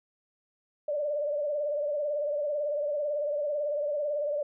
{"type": "tone with vibrato", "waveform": "sine", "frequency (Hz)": 587.3, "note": "D5", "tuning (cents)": 0, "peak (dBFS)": -27, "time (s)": [0.88, 4.43], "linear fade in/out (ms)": 5, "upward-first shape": "sine", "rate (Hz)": 18, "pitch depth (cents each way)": 62, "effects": []}